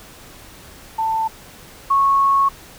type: tone pair in turn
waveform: sine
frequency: 889 / 1101.4 Hz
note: A5 / C#6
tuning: +18 / -11 cents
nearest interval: major third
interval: 371 cents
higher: second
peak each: -17 / -12 dBFS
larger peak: second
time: 0.98-1.28 / 1.9-2.49 s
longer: second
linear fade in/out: 10 ms
effects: pink hiss -42 dBFS RMS until 2.78 s